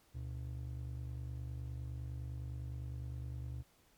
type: ring-modulated tone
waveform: triangle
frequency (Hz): 97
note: G2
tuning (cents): -18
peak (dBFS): -35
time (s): 0.14-3.63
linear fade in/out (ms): 20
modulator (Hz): 24.9
effects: pink hiss -69 dBFS RMS until 3.97 s + MP3 96 kbps